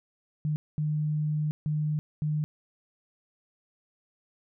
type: tone bursts at uneven times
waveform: sine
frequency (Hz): 151.7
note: D#3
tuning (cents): -44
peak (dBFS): -25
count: 4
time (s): 0.45-0.56 / 0.78-1.51 / 1.66-1.99 / 2.22-2.44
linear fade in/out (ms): 0
effects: none